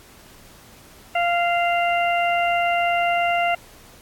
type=harmonic tone; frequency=694 Hz; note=F5; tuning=11 cents flat; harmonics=1 / 2 / 3 / 4; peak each=-19 / -28 / -26 / -27 dBFS; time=1.15-3.55 s; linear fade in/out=5 ms; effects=pink hiss -48 dBFS RMS until 4.01 s + AAC 64 kbps